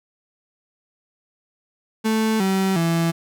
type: tone with pitch steps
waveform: 35% pulse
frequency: 220 / 191.52 / 166.73 Hz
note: A3 / G3 / E3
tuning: 0 / -40 / +20 cents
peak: -16 dBFS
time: 2.04-3.12 s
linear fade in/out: 20 ms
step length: 360 ms
effects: none